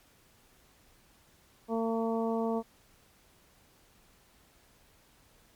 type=harmonic tone; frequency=226.8 Hz; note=A#3; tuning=47 cents flat; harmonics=1 / 2 / 3 / 4 / 5; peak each=-31 / -32 / -36 / -39 / -43 dBFS; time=1.68-2.63 s; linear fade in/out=50 ms; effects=pink hiss -63 dBFS RMS until 5.55 s + MP3 96 kbps